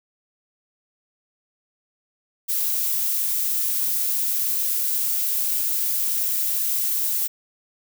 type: noise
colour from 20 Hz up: violet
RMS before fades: -23 dBFS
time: 2.48-7.28 s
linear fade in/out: 20 ms
effects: none